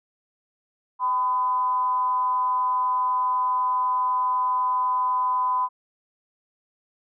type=tone with frequency modulation; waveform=sine; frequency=1008 Hz; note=B5; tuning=35 cents sharp; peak=-20 dBFS; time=0.99-5.69 s; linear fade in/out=50 ms; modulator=224 Hz; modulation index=0.31; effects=none